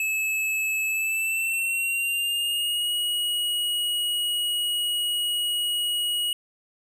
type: tone with pitch glide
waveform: square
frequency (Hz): 2600 to 2902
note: E7 to F#7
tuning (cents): -24 to -34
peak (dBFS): -24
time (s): 0-6.33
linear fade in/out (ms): 2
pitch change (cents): +190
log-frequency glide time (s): 0.86-2.92
effects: none